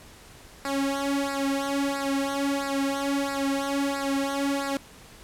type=tone with flanger; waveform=sawtooth; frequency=277.2 Hz; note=C#4; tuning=in tune; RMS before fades=-27 dBFS; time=0.65-4.77 s; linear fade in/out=2 ms; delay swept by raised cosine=0.31 to 3.21 ms; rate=1.5 Hz; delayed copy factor=-1; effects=pink hiss -49 dBFS RMS until 5.23 s + low-pass 12000 Hz 12 dB/octave